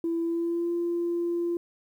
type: tone with pitch glide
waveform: sine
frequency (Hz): 333.8 to 343.8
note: E4 to F4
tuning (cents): +22 to -27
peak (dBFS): -24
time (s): 0.04-1.57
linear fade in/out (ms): 2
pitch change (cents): +51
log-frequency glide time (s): 0.22-0.72
effects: tanh soft clip ceiling -21 dBFS + 10-bit